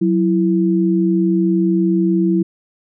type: tone pair together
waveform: sine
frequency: 185 / 331.9 Hz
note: F#3 / E4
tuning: 0 / +12 cents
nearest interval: minor seventh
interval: 1012 cents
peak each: -15 dBFS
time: 0.01-2.43 s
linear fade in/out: 10 ms
effects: none